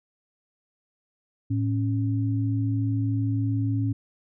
sine tone pair together, 109.61 / 275.9 Hz, A2 / C#4, -6 / -8 cents, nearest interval octave + major third, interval 1598 cents, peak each -23 / -28 dBFS, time 1.5-3.93 s, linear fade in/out 10 ms, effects none

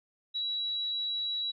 sine tone, 3902 Hz, B7, 22 cents flat, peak -30 dBFS, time 0.34-1.52 s, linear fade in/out 20 ms, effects none

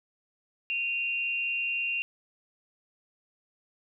sine tone pair together, 2489 / 2765 Hz, D#7 / F7, 0 / -18 cents, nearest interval major second, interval 182 cents, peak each -35 / -28 dBFS, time 0.7-2.02 s, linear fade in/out 0 ms, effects none

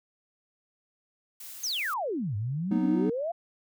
blue noise, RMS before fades -43 dBFS, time 1.4-1.94 s, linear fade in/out 5 ms
sine exponential two-way sweep, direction down then up, 6740 to 98.5 to 709 Hz, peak -28 dBFS, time 1.63-3.32 s, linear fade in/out 10 ms, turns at 2.36 s
triangle chord, B major, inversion second, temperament equal with one note detuned, 185 / 246.9 / 310.1 Hz, F#3 / B3 / D#4, 0 / 0 / -6 cents, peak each -27 / -27 / -26 dBFS, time 2.71-3.1 s, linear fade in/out 5 ms
effects none

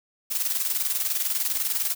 blue noise with tremolo, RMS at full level -24 dBFS, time 0.3-1.95 s, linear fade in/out 20 ms, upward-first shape square, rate 20 Hz, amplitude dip 55%, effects none

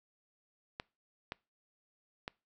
clicks, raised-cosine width 0.3 ms, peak -22 dBFS, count 3, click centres 0.799 / 1.321 / 2.279 s, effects noise-tail reverb RT60 0.3 s tail -25 dB re dry

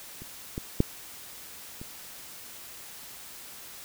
clicks, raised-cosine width 3 ms, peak -30 / -19 / -7 / -27 dBFS, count 4, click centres 0.22 / 0.579 / 0.804 / 1.815 s, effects white hiss -45 dBFS RMS until 3.84 s

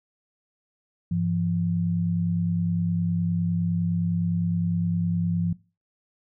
sine tone pair together, 101.23 / 171 Hz, G#2 / F3, -44 / -36 cents, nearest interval major sixth, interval 908 cents, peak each -28 / -23 dBFS, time 1.11-5.53 s, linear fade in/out 5 ms, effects noise-tail reverb RT60 0.3 s tail -20 dB re dry

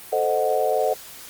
sine chord, A diminished seventh, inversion none, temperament equal, 440 / 523.3 / 622.3 / 740 Hz, A4 / C5 / Eb5 / Gb5, 0 / 0 / 0 / 0 cents, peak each -24 dBFS, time 0.12-0.94 s, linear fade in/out 10 ms, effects white hiss -41 dBFS RMS until 1.29 s + Opus 32 kbps

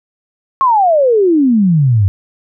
sine exponential sweep, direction down, 1106 to 92.5 Hz, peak -7 dBFS, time 0.61-2.08 s, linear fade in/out 0 ms, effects none

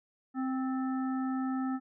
harmonic tone with a mistuned harmonic, 261.6 Hz, C4, in tune, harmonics 1 / 3 / 5 / 7, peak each -30 / -41 / -42 / -50 dBFS, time 0.34-1.8 s, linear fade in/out 50 ms, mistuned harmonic 7, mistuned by -53 cents, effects none

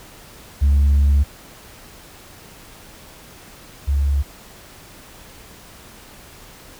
sine tone pair in turn, 70.7 / 70.29 Hz, C#2 / C#2, +35 / +25 cents, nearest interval unison, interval 10 cents, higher first, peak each -9 / -14 dBFS, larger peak first, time 0.61-1.24 / 3.87-4.23 s, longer first, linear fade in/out 20 ms, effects tanh soft clip ceiling -10 dBFS + pink hiss -43 dBFS RMS until 6.79 s

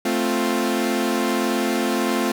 sawtooth chord, F major, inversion first, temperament equal, 220 / 261.6 / 349.2 Hz, A3 / C4 / F4, 0 / 0 / 0 cents, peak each -20 dBFS, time 0.05-2.32 s, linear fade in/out 5 ms, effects none

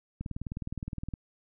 click train, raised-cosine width 5 ms, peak -23 dBFS, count 19, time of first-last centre 0.21-1.138 s, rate 19.4 Hz, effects none

